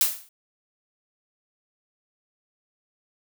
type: noise with exponential decay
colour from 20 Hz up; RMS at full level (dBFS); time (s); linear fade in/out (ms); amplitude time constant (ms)
blue; -17; 0.01-0.29; 2; 59
effects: none